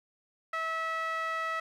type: tone with band-pass filter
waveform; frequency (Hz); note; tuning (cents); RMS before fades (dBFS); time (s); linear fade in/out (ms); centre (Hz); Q
sawtooth; 649; E5; -27; -33; 0.53-1.6; 5; 1600; 5.4
effects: 11-bit